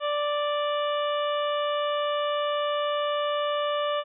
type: harmonic tone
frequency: 587.3 Hz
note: D5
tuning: in tune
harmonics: 1 / 2 / 3 / 4 / 5 / 6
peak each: -26 / -29 / -39 / -43 / -36 / -40 dBFS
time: 0-4.04 s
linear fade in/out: 50 ms
effects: none